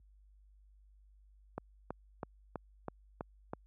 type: click train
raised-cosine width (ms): 1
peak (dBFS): -24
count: 7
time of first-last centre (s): 1.58-3.534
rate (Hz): 3.07
effects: added 50 Hz sine -51 dBFS peak until 3.66 s + high-pass 80 Hz 12 dB/octave